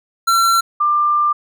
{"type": "tone pair in turn", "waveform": ["square", "sine"], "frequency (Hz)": [1355, 1190.5], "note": ["E6", "D6"], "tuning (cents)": [47, 23], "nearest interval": "major second", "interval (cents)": 224, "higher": "first", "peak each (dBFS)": -12, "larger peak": "neither", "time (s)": [[0.27, 0.61], [0.8, 1.33]], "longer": "second", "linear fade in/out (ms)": 10, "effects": []}